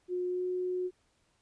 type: tone with pitch glide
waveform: sine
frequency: 360.4 to 364.2 Hz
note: F#4 to F#4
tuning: -45 to -27 cents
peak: -30 dBFS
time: 0.08-0.91 s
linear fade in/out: 50 ms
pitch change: +18 cents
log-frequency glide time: 0.28-0.44 s
effects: pink hiss -72 dBFS RMS until 1.41 s + resampled to 22050 Hz